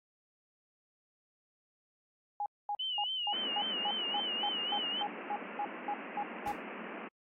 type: tone bursts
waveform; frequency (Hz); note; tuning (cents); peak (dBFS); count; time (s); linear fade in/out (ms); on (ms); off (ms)
sine; 824; G#5; -14; -32; 15; 2.4-6.52; 2; 60; 230
type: tone with vibrato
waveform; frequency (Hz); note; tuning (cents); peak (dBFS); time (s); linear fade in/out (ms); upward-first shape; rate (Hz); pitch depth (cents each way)
sine; 2960; F#7; 0; -33; 2.79-5.03; 10; sine; 3.7; 85
type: band-pass noise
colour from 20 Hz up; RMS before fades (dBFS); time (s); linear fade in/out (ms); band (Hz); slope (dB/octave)
pink; -44; 3.32-7.09; 20; 190 to 2800; 96
type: noise with exponential decay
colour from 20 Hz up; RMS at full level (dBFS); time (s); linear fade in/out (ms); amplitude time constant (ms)
pink; -45; 6.47-6.63; 5; 34
effects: AAC 48 kbps